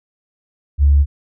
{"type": "tone", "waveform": "sine", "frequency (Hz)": 71.3, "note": "C#2", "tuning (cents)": 49, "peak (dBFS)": -7, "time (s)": [0.78, 1.06], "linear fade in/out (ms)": 50, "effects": ["tanh soft clip ceiling -3 dBFS"]}